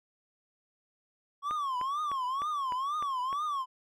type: tone with vibrato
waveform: triangle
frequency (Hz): 1105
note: C#6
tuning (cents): -6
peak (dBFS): -28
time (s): 1.42-3.66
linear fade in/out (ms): 50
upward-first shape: triangle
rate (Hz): 2.1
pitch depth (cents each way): 210
type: click train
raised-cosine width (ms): 0.5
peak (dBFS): -26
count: 7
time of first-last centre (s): 1.51-3.328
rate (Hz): 3.3
effects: none